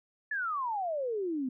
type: exponential sweep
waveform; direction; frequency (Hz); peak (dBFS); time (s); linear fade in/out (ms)
sine; down; 1757 to 246.9; -30; 0.31-1.49; 5
effects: none